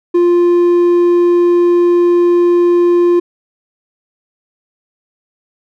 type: tone with hard clipping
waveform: sine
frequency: 349.2 Hz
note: F4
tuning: in tune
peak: -8 dBFS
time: 0.14-3.2 s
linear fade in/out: 10 ms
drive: 3 dB
effects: none